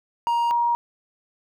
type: tone pair in turn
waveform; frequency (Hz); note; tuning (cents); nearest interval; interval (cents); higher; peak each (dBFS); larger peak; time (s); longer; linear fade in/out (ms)
triangle / sine; 941 / 946.5; A#5 / A#5; +16 / +26; unison; 10; second; -17 / -18; first; 0.27-0.51 / 0.51-0.75; neither; 0
effects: none